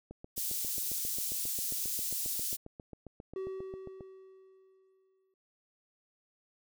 click train, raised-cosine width 2 ms, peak -32 dBFS, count 30, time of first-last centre 0.11-4.008 s, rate 7.44 Hz
white high-pass noise, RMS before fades -35 dBFS, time 0.36-2.57 s, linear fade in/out 20 ms, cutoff 5600 Hz, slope 12 dB/octave
triangle tone with exponential decay, 380.6 Hz, F#4, 49 cents sharp, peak -32 dBFS, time 3.36-5.34 s, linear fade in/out 2 ms, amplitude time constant 430 ms
effects none

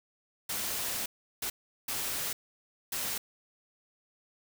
white noise bursts at uneven times, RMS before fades -34 dBFS, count 4, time 0.49-1.06 / 1.42-1.5 / 1.88-2.33 / 2.92-3.18 s, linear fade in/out 5 ms, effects none

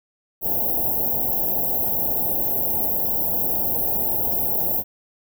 white band-stop noise, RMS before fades -22 dBFS, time 0.41-4.84 s, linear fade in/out 50 ms, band 880 to 12000 Hz, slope 96 dB/octave, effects none

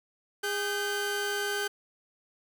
sawtooth tone pair together, 408.7 / 1543 Hz, G#4 / G6, -28 / -28 cents, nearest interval octave + major seventh, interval 2300 cents, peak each -28 dBFS, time 0.43-1.68 s, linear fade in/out 10 ms, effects none

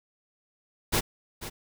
pink noise with echo, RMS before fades -24 dBFS, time 0.92-1.01 s, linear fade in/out 20 ms, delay 490 ms, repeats 1, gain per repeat -13 dB, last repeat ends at 1.5 s, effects none

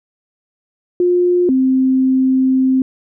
sine tone pair in turn, 355.6 / 261.4 Hz, F4 / C4, +31 / -1 cents, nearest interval perfect fourth, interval 532 cents, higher first, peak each -10 dBFS, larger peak neither, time 1-1.49 / 1.49-2.82 s, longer second, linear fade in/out 2 ms, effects none

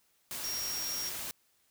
sine tone in noise, 5600 Hz, F8, 4 cents sharp, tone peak -35 dBFS, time 0.44-1.09 s, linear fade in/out 0 ms, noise white, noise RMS -39 dBFS, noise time 0.31-1.31 s, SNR +1 dB, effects white hiss -71 dBFS RMS until 1.7 s

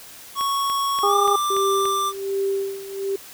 square tone with pitch glide, 1108.7 to 1181.4 Hz, C#6 to D6, 0 to +10 cents, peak -21 dBFS, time 0.35-2.13 s, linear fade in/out 50 ms, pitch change +110 cents, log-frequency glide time 1.07-1.15 s
click train, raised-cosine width 0.3 ms, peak -17 dBFS, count 6, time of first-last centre 0.41-1.855 s, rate 3.46 Hz
harmonic tone, 404.2 Hz, G#4, 47 cents flat, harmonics 1 / 2 / 3, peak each -21 / -22 / -20 dBFS, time 1.03-1.36 s, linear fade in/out 5 ms
sine tone with tremolo, 392 Hz, G4, in tune, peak -19 dBFS, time 1.5-3.16 s, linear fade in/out 5 ms, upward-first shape sine, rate 1.3 Hz, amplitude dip 80%
effects white hiss -42 dBFS RMS until 3.33 s

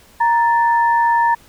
sine tone pair together, 934 / 1763.2 Hz, A#5 / A6, +3 / +3 cents, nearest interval major seventh, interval 1100 cents, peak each -12 / -21 dBFS, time 0.2-1.35 s, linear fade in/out 10 ms, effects pink hiss -48 dBFS RMS until 1.48 s

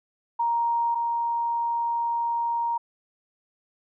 sine tone pair in turn, 936 / 936 Hz, A#5 / A#5, +7 / +7 cents, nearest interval unison, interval 0 cents, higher neither, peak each -21 / -23 dBFS, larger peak first, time 0.39-0.95 / 0.95-2.78 s, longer second, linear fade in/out 10 ms, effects none

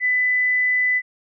sine tone, 1999 Hz, B6, 20 cents sharp, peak -16 dBFS, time 0-1.02 s, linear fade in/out 50 ms, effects none

